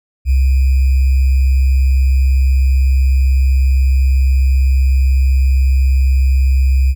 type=tone with sample-and-hold; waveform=sine; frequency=66.1 Hz; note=C2; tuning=18 cents sharp; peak=-8 dBFS; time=0.25-6.95 s; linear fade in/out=50 ms; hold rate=2450 Hz; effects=none